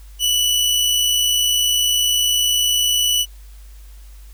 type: tone with amplitude modulation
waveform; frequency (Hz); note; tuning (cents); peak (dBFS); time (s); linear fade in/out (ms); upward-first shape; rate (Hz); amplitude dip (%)
sawtooth; 2960; F#7; 0; -10; 0.19-3.26; 50; sine; 60; 40
effects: added 50 Hz sine -37 dBFS peak until 4.33 s + white hiss -52 dBFS RMS until 4.33 s